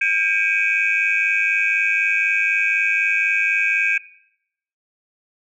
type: tone cluster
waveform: sine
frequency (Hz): 1602 / 2277 / 2451 / 2555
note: G6 / C#7 / D#7 / D#7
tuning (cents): +37 / +46 / -27 / +45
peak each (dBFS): -21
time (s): 0.01-3.98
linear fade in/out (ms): 5
effects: noise-tail reverb RT60 0.8 s tail -21 dB re dry + tanh soft clip ceiling -8 dBFS